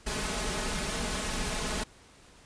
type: noise with comb filter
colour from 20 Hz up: pink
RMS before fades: -32 dBFS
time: 0.06-1.84 s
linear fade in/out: 10 ms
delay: 4.7 ms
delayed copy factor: +0.65
effects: pink hiss -56 dBFS RMS until 2.45 s + resampled to 22050 Hz